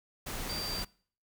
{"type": "tone in noise", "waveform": "sine", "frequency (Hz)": 4699, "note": "D8", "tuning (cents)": 0, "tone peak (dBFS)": -36, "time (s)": [0.49, 0.83], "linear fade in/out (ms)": 10, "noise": "pink", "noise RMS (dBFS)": -38, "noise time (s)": [0.26, 0.85], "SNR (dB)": -1, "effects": ["noise-tail reverb RT60 0.5 s tail -24 dB re dry"]}